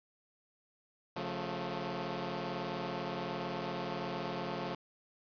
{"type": "chord", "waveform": "10% pulse", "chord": "Db augmented", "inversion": "none", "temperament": "equal with one note detuned", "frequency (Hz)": [138.59, 177.67, 220], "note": ["Db3", "F3", "A3"], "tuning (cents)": [0, 30, 0], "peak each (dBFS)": [-34, -31, -33], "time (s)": [1.16, 4.75], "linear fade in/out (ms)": 5, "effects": ["resampled to 11025 Hz", "9-bit"]}